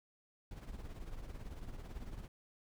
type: noise with tremolo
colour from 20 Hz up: brown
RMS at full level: -43 dBFS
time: 0.51-2.28 s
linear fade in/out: 2 ms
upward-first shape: triangle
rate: 18 Hz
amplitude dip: 70%
effects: none